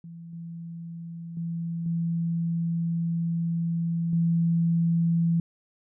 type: tone with level steps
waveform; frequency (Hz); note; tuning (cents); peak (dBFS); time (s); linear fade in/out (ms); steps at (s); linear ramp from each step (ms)
sine; 167.7; E3; +30; -39 / -35 / -28 / -24 / -20; 0.04-5.4; 2; 0.33 / 1.37 / 1.86 / 4.13; 2
effects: none